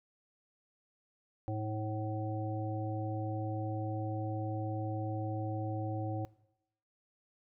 harmonic tone with a mistuned harmonic, 108.4 Hz, A2, 25 cents flat, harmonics 1 / 3 / 5 / 7, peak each -35 / -40 / -42 / -43 dBFS, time 1.48-6.25 s, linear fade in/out 0 ms, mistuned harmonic 3, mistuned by -19 cents, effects noise-tail reverb RT60 0.8 s tail -21 dB re dry

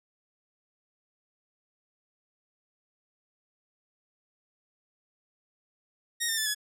10% pulse tone with pitch steps, 1869 / 1808.5 / 1749.9 / 1693.2 Hz, A#6 / A6 / A6 / G#6, +4 / +47 / -10 / +33 cents, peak -18 dBFS, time 6.2-6.548 s, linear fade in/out 20 ms, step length 87 ms, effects none

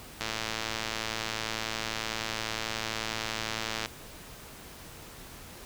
click train, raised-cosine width 0.2 ms, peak -14 dBFS, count 406, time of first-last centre 0.21-3.859 s, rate 111 Hz, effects pink hiss -47 dBFS RMS until 5.65 s

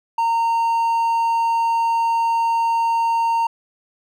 triangle tone, 920 Hz, A#5, 23 cents flat, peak -14 dBFS, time 0.18-3.47 s, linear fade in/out 5 ms, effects none

